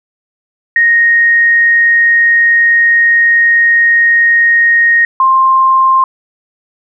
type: tone pair in turn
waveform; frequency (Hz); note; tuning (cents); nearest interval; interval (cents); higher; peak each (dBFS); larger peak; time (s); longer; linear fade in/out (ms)
sine; 1864.7 / 1054.7; A#6 / C6; 0 / +14; minor seventh; 986; first; -5; neither; 0.76-5.05 / 5.2-6.04; first; 2
effects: none